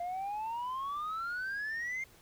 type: exponential sweep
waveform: sine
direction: up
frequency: 690 to 2129 Hz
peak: -32 dBFS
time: 0-2.04 s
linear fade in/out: 5 ms
effects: tanh soft clip ceiling -33 dBFS + pink hiss -60 dBFS RMS until 2.21 s